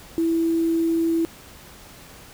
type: tone with quantisation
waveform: sine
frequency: 330.1 Hz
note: E4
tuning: 2 cents sharp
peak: -18 dBFS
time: 0.18-1.25 s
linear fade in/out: 0 ms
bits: 7
effects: pink hiss -45 dBFS RMS until 2.33 s